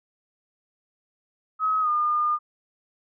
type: tone with pitch glide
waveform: sine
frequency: 1275 to 1213.2 Hz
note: D#6 to D#6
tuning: +42 to -44 cents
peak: -20 dBFS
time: 1.59-2.39 s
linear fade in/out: 50 ms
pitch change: -86 cents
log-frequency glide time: 1.81-1.89 s
effects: none